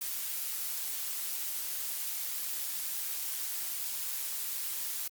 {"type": "noise with amplitude modulation", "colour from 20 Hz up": "blue", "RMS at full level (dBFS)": -34, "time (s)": [0.01, 5.08], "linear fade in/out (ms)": 5, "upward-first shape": "sine", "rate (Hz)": 135, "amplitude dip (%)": 35, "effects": ["Opus 48 kbps"]}